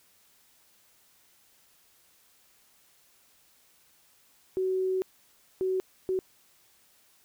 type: tone bursts at uneven times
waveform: sine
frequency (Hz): 375.1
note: F#4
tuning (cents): +24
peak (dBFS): -25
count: 3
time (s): 4.57-5.02 / 5.61-5.8 / 6.09-6.19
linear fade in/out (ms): 0
effects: white hiss -63 dBFS RMS until 7.24 s